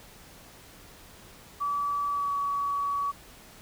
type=tone with pitch glide; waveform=sine; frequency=1150 to 1132.9 Hz; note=D6 to C#6; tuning=-37 to +37 cents; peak=-26 dBFS; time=1.6-3.12 s; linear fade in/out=20 ms; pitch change=-26 cents; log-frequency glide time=2.1-2.33 s; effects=pink hiss -51 dBFS RMS until 3.61 s